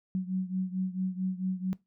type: beating tone pair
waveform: sine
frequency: 185 / 189.5 Hz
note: F#3 / F#3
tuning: 0 / +42 cents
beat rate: 4.5 Hz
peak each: -30 / -34 dBFS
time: 0.15-1.73 s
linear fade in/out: 0 ms
effects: noise-tail reverb RT60 0.2 s tail -21 dB re dry